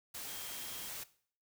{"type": "tone in noise", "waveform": "sine", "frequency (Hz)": 3226, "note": "G7", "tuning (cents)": 49, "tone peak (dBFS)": -52, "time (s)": [0.27, 0.89], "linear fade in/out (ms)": 10, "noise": "white", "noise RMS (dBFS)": -44, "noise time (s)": [0.14, 1.04], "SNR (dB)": -11, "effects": ["noise-tail reverb RT60 0.5 s tail -17 dB re dry"]}